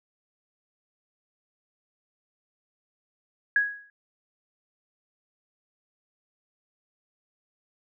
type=tone with exponential decay; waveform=sine; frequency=1661.2 Hz; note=G#6; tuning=in tune; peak=-16 dBFS; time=3.56-3.9 s; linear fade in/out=2 ms; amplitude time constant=72 ms; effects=none